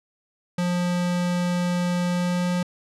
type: tone with pitch glide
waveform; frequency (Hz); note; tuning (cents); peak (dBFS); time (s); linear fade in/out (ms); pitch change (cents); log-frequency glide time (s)
square; 177 to 178.13; F3 to F3; +23 to +35; -22; 0.58-2.63; 5; +12; 2.08-2.49
effects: low-pass 9000 Hz 12 dB/octave